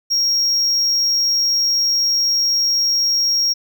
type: tone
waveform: triangle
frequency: 5588 Hz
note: F8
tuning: in tune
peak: -13 dBFS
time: 0.1-3.54 s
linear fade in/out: 20 ms
effects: none